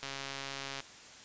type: click train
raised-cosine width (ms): 0.2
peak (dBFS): -22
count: 107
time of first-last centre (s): 0.03-0.804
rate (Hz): 137
effects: white hiss -52 dBFS RMS until 1.24 s + resampled to 16000 Hz